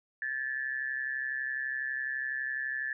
sine tone with amplitude modulation, 1739 Hz, A6, 21 cents flat, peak -28 dBFS, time 0.22-2.93 s, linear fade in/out 2 ms, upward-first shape sine, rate 132 Hz, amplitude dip 75%, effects none

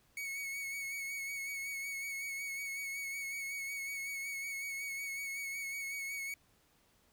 45% pulse tone with vibrato, 2217 Hz, C#7, in tune, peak -38 dBFS, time 0.17-6.34 s, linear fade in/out 2 ms, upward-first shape sine, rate 5.4 Hz, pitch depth 30 cents each way, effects pink hiss -70 dBFS RMS until 7.12 s

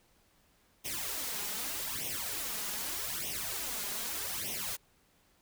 white noise with flanger, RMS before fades -37 dBFS, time 0.84-4.77 s, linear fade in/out 20 ms, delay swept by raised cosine 0.33 to 4.93 ms, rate 0.82 Hz, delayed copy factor +0.8, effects pink hiss -68 dBFS RMS until 5.41 s

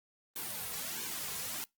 white noise with flanger, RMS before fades -39 dBFS, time 0.36-1.64 s, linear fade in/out 0 ms, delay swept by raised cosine 1.5 to 3.4 ms, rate 1.5 Hz, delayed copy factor -0.95, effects noise-tail reverb RT60 0.2 s tail -25 dB re dry + Opus 32 kbps

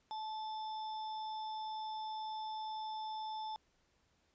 sine tone with sample-and-hold, 869 Hz, A5, 22 cents flat, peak -39 dBFS, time 0.11-3.56 s, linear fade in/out 0 ms, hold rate 4410 Hz, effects pink hiss -75 dBFS RMS until 4.34 s + resampled to 16000 Hz

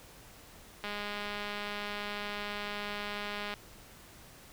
click train, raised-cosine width 0.3 ms, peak -22 dBFS, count 557, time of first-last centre 0.84-3.539 s, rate 206 Hz, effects pink hiss -54 dBFS RMS until 4.52 s

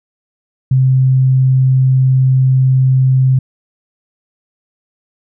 sine tone, 130.81 Hz, C3, in tune, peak -7 dBFS, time 0.71-3.39 s, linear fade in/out 5 ms, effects none

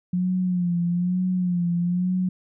sine tone with vibrato, 178.2 Hz, F3, 35 cents sharp, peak -20 dBFS, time 0.13-2.29 s, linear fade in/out 5 ms, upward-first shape sine, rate 1.1 Hz, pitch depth 57 cents each way, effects none

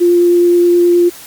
sine tone with vibrato, 349.2 Hz, F4, in tune, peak -6 dBFS, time 0-1.1 s, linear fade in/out 20 ms, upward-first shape triangle, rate 9.5 Hz, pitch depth 8 cents each way, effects white hiss -34 dBFS RMS until 1.26 s + Opus 48 kbps

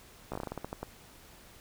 slowing click train, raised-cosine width 1 ms, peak -22 dBFS, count 12, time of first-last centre 0.32-0.83 s, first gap 15 ms, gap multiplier 1.21, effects pink hiss -55 dBFS RMS until 1.6 s

